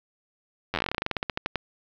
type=slowing click train; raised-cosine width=0.3 ms; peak=-10 dBFS; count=22; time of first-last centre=0.74-1.557 s; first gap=10 ms; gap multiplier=1.12; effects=low-pass 5000 Hz 12 dB/octave + 8-bit